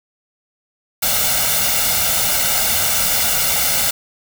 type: noise with comb filter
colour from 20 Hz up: white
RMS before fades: -17 dBFS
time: 1.02-3.91 s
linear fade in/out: 10 ms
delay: 1.4 ms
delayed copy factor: +0.7
effects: none